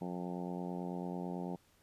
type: harmonic tone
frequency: 89.1 Hz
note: F2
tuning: 35 cents sharp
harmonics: 2 / 3 / 4 / 5 / 6 / 7 / 8 / 9 / 10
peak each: -40 / -45 / -46 / -49 / -51 / -52 / -51 / -50 / -53 dBFS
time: 0.01-1.56 s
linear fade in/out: 5 ms
effects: pink hiss -69 dBFS RMS until 1.82 s + resampled to 32000 Hz